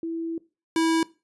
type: tone pair in turn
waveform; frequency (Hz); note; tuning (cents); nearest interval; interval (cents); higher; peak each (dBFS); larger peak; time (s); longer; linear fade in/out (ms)
sine / square; 330 / 326.2; E4 / E4; +2 / -18; unison; 20; first; -27 / -20; second; 0.03-0.38 / 0.76-1.03; first; 2
effects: noise-tail reverb RT60 0.3 s tail -20 dB re dry + resampled to 24000 Hz